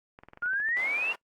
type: clicks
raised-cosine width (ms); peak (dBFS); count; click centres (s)
0.5; -32; 12; 0.189 / 0.235 / 0.286 / 0.334 / 0.374 / 0.423 / 0.46 / 0.534 / 0.601 / 0.688 / 0.793 / 0.825
type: exponential sweep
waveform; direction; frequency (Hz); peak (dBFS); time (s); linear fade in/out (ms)
sine; up; 1400 to 2794; -26; 0.42-1.13; 10
type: band-pass noise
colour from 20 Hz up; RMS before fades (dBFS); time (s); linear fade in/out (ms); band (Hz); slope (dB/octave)
white; -41; 0.76-1.16; 10; 400 to 1700; 12
effects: noise-tail reverb RT60 0.1 s tail -19 dB re dry + Opus 48 kbps

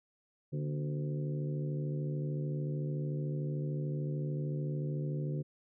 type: harmonic tone with a mistuned harmonic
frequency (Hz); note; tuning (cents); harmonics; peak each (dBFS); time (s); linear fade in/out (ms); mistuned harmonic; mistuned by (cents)
73.5; D2; +2; 2 / 3 / 4 / 5 / 6 / 7; -33 / -46 / -46 / -44 / -50 / -48; 0.52-5.43; 20; 3; +120
effects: none

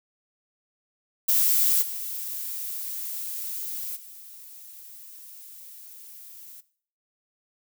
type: noise with level steps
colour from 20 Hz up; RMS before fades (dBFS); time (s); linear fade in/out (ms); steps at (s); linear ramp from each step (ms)
violet; -21 / -33 / -45; 1.28-6.61; 10; 1.81 / 3.95; 20
effects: noise-tail reverb RT60 0.5 s tail -17 dB re dry

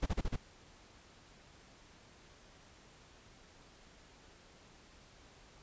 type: noise bursts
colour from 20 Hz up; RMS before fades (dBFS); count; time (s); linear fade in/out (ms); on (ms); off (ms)
brown; -32; 5; 0.02-0.362; 10; 42; 33
effects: pink hiss -60 dBFS RMS until 5.62 s + resampled to 16000 Hz

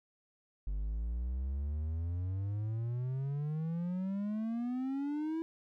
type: exponential sweep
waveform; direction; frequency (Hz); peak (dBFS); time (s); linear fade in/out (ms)
triangle; up; 48.33 to 330; -31; 0.67-5.42; 0
effects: none

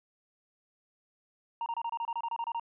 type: tone bursts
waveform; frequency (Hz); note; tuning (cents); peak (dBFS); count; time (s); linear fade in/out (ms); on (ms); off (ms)
triangle; 929; A#5; -6; -29; 13; 1.61-2.597; 2; 51; 27
effects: resampled to 8000 Hz

